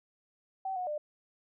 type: tone with pitch steps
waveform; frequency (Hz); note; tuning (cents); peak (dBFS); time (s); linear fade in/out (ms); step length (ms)
sine; 766 / 729 / 599; G5 / F#5 / D5; -40 / -26 / +34; -32; 0.65-0.98; 5; 110
effects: none

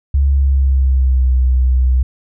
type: tone with pitch glide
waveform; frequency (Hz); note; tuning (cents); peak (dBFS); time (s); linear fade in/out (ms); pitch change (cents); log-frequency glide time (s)
sine; 69.3 to 63.55; C#2 to C2; 0 to -50; -9; 0.14-2.03; 5; -150; 0.28-1.32
effects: none

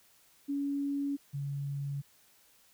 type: tone pair in turn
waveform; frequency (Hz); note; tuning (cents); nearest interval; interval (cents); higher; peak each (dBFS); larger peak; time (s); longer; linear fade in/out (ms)
sine; 281.7 / 140.85; C#4 / C#3; +28 / +28; octave; 1200; first; -30 / -33; first; 0.48-1.17 / 1.33-2.02; neither; 20
effects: white hiss -64 dBFS RMS until 2.73 s

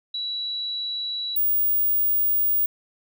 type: tone pair in turn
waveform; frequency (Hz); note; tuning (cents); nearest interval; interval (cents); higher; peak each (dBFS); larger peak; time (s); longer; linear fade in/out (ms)
sine; 3922 / 15490; B7 / B9; -13 / -35; 2 octaves; 2378; second; -26 / -18; second; 0.14-1.36 / 1.36-2.66; second; 5
effects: none

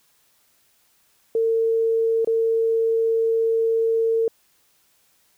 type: tone with dropouts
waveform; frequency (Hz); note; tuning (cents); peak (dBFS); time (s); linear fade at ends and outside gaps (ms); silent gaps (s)
sine; 452.8; A4; +50; -17; 1.35-4.28; 2; 2.247-2.273
effects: white hiss -62 dBFS RMS until 5.37 s

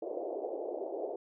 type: band-pass noise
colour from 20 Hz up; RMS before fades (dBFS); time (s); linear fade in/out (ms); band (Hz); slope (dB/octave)
pink; -38; 0.02-1.16; 5; 350 to 690; 48
effects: none

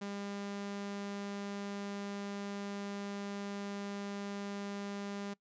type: tone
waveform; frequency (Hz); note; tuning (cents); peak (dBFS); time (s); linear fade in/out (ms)
sawtooth; 201.1; G3; +44; -35; 0.01-5.34; 10
effects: noise-tail reverb RT60 0.1 s tail -22 dB re dry + resampled to 16000 Hz

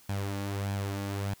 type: tone with flanger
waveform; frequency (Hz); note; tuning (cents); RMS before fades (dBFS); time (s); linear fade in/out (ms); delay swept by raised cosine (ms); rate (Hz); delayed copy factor
sawtooth; 99.4; G2; +25; -33; 0.09-1.34; 5; 1.2 to 3.6; 1.6; +0.5
effects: white hiss -58 dBFS RMS until 1.4 s

